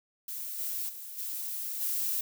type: noise with level steps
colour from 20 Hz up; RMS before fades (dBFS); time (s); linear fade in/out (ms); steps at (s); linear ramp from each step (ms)
violet; -38 / -34 / -43 / -36 / -31; 0.28-2.21; 5; 0.58 / 0.88 / 1.17 / 1.8; 20
effects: none